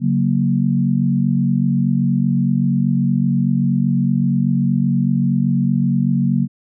sine chord, F# major, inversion second, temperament equal with one note detuned, 140.04 / 185 / 233.1 Hz, C#3 / F#3 / A#3, +18 / 0 / 0 cents, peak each -18 dBFS, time 0-6.48 s, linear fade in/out 50 ms, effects none

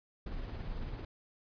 brown noise with tremolo, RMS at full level -38 dBFS, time 0.26-1.05 s, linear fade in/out 5 ms, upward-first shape sine, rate 18 Hz, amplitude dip 35%, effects resampled to 11025 Hz

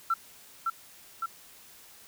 sine tone with echo, 1345 Hz, E6, 34 cents sharp, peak -22 dBFS, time 0.1-0.14 s, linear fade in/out 5 ms, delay 560 ms, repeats 2, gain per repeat -3 dB, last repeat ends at 1.26 s, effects tanh soft clip ceiling -18 dBFS + white hiss -53 dBFS RMS until 2.07 s

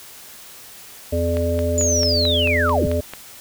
harmonic tone, 84.9 Hz, F2, 48 cents flat, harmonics 1 / 3 / 5 / 7, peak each -21 / -26 / -26 / -22 dBFS, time 1.12-3.01 s, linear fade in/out 10 ms
click train, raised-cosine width 0.3 ms, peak -15 dBFS, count 9, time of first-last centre 1.37-3.136 s, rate 4.53 Hz
sine linear sweep, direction down, 7040 to 38.84 Hz, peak -18 dBFS, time 1.78-2.87 s, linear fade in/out 0 ms
effects white hiss -41 dBFS RMS until 3.4 s

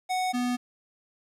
square tone pair in turn, 740 / 246.4 Hz, F#5 / B3, 0 / -4 cents, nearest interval octave + perfect fifth, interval 1904 cents, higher first, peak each -26 dBFS, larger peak neither, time 0.09-0.33 / 0.33-0.57 s, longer neither, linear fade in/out 20 ms, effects low-pass 11000 Hz 12 dB/octave + 10-bit

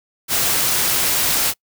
white noise, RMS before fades -18 dBFS, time 0.28-1.54 s, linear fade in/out 50 ms, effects noise-tail reverb RT60 0.1 s tail -26 dB re dry

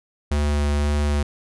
square tone with vibrato, 73.1 Hz, D2, 7 cents flat, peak -19 dBFS, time 0.31-1.23 s, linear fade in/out 5 ms, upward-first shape sine, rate 1.9 Hz, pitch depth 10 cents each way, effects resampled to 24000 Hz

